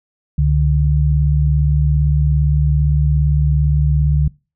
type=tone pair together; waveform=sine; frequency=69.29 / 146.83 Hz; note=C#2 / D3; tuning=0 / 0 cents; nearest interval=octave + minor second; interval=1300 cents; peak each=-14 dBFS; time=0.38-4.28 s; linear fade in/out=5 ms; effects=noise-tail reverb RT60 0.3 s tail -23 dB re dry